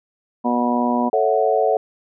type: harmonic tone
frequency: 121.5 Hz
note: B2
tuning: 28 cents flat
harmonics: 2 / 3 / 4 / 5 / 6 / 7 / 8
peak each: -19 / -29 / -30 / -26 / -24 / -33 / -23 dBFS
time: 0.44-1.1 s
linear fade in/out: 20 ms
type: chord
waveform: sine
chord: F# minor seventh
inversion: first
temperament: equal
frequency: 440 / 554.4 / 659.3 / 740 Hz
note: A4 / C#5 / E5 / F#5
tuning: 0 / 0 / 0 / 0 cents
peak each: -19 / -21 / -21 / -20 dBFS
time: 1.13-1.77 s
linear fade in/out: 2 ms
effects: none